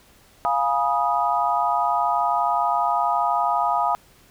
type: chord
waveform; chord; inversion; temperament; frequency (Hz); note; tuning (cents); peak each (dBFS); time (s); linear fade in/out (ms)
sine; F half-diminished seventh; none; equal with one note detuned; 698.5 / 830.6 / 969.7 / 1244.5; F5 / Ab5 / Cb6 / Eb6; 0 / 0 / -32 / 0; -24; 0.45-3.95; 0
effects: pink hiss -54 dBFS RMS until 4.3 s